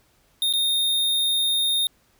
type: tone with dropouts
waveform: square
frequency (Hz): 3682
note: A#7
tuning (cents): -22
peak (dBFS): -20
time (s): 0.42-1.87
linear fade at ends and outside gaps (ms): 1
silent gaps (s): 0.527-0.536
effects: pink hiss -62 dBFS RMS until 2.19 s